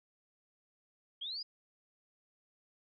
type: linear sweep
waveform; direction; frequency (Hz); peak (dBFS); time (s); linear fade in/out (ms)
sine; up; 3136 to 5040; -38; 1.21-1.43; 10
effects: none